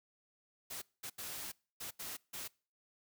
white noise bursts at uneven times, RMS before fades -44 dBFS, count 6, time 0.7-0.82 / 1.03-1.1 / 1.18-1.52 / 1.8-1.91 / 1.99-2.17 / 2.33-2.48 s, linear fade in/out 10 ms, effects noise-tail reverb RT60 0.4 s tail -25 dB re dry

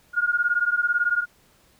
sine beating tone pair, 1422 / 1440 Hz, F6 / F#6, +31 / -47 cents, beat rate 18 Hz, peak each -22 / -23 dBFS, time 0.13-1.26 s, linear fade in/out 50 ms, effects pink hiss -59 dBFS RMS until 1.79 s

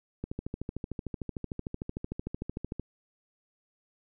click train, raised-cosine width 3 ms, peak -21 dBFS, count 35, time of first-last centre 0.24-2.796 s, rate 13.3 Hz, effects none

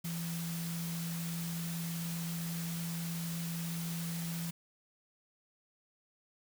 sine tone in noise, 167.8 Hz, E3, 31 cents sharp, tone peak -36 dBFS, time 0.04-4.51 s, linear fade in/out 10 ms, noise white, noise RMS -44 dBFS, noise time 0.04-4.51 s, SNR +5 dB, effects none

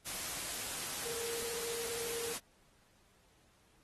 sine tone in noise, 466.2 Hz, A#4, in tune, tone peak -41 dBFS, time 1.04-2.34 s, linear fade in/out 20 ms, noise white, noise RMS -40 dBFS, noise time 0.05-2.39 s, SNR -4 dB, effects pink hiss -69 dBFS RMS until 3.83 s + AAC 32 kbps

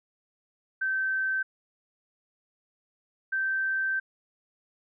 sine tone pair in turn, 1547 / 1556 Hz, G6 / G6, -23 / -13 cents, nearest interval unison, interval 10 cents, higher second, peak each -25 dBFS, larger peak neither, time 0.81-1.43 / 3.32-4 s, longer second, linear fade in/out 10 ms, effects none

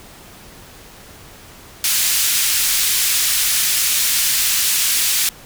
white band-pass noise, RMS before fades -17 dBFS, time 1.84-5.29 s, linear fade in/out 2 ms, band 2100 to 14000 Hz, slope 12 dB/octave, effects pink hiss -41 dBFS RMS until 5.45 s

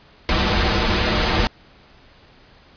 pink noise with comb filter, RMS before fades -18 dBFS, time 0.29-1.47 s, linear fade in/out 0 ms, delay 7.3 ms, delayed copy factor -1, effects pink hiss -50 dBFS RMS until 2.76 s + resampled to 11025 Hz

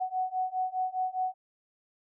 sine beating tone pair, 741 / 745.9 Hz, F#5 / F#5, +2 / +14 cents, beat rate 4.9 Hz, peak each -32 / -31 dBFS, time 0-1.34 s, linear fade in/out 20 ms, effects none

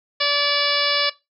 harmonic tone, 577 Hz, D5, 31 cents flat, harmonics 1 / 2 / 3 / 4 / 5 / 6 / 7 / 8 / 9, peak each -26 / -26 / -26 / -26 / -26 / -26 / -26 / -26 / -26 dBFS, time 0.2-1.1 s, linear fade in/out 10 ms, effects noise-tail reverb RT60 0.2 s tail -17 dB re dry

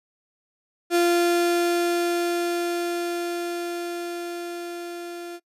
35% pulse tone with level ramp, 346.3 Hz, F4, 15 cents flat, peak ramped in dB -15 to -32 dBFS, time 0.9-5.4 s, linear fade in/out 50 ms, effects noise-tail reverb RT60 0.1 s tail -24 dB re dry + resampled to 32000 Hz

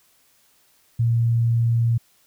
sine tone, 116.54 Hz, A#2, in tune, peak -16 dBFS, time 0.99-1.98 s, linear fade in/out 10 ms, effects white hiss -60 dBFS RMS until 2.26 s

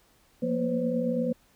sine tone cluster, 175 / 228.5 / 237.5 / 509 / 549 Hz, F3 / A#3 / A#3 / C5 / C#5, +4 / -34 / +33 / -48 / -17 cents, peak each -33 / -37 / -28 / -29 / -37 dBFS, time 0.42-1.33 s, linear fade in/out 10 ms, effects pink hiss -63 dBFS RMS until 1.55 s

